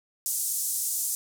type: band-pass noise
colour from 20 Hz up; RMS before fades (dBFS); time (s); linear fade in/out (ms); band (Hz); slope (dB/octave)
pink; -29; 0.26-1.15; 0; 7100 to 14000; 24
effects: none